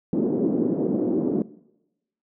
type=band-pass noise; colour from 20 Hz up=white; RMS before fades=-23 dBFS; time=0.13-1.42 s; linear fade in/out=2 ms; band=200 to 360 Hz; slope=24 dB/octave; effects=noise-tail reverb RT60 0.9 s tail -20 dB re dry